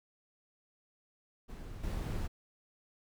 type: noise with level steps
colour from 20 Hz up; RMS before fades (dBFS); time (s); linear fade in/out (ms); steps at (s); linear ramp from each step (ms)
brown; -45 / -36; 1.48-2.28; 20; 1.83; 10
effects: none